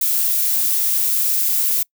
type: noise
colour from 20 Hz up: violet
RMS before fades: -18 dBFS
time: 0.01-1.83 s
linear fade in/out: 5 ms
effects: noise-tail reverb RT60 0.1 s tail -26 dB re dry